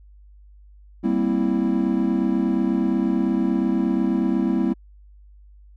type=chord; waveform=triangle; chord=C dominant seventh; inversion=second; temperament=equal; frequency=196 / 233.1 / 261.6 / 329.6 Hz; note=G3 / Bb3 / C4 / E4; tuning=0 / 0 / 0 / 0 cents; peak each=-22 dBFS; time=1.03-4.74 s; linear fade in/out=20 ms; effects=added 50 Hz sine -45 dBFS peak until 5.76 s